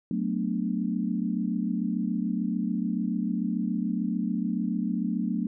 sine chord, B minor seventh, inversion second, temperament equal, 185 / 220 / 246.9 / 293.7 Hz, F#3 / A3 / B3 / D4, 0 / 0 / 0 / 0 cents, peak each -30 / -29 / -32 / -34 dBFS, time 0.11-5.47 s, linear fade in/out 2 ms, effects none

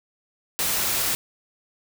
white noise, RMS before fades -24 dBFS, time 0.59-1.15 s, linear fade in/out 0 ms, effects none

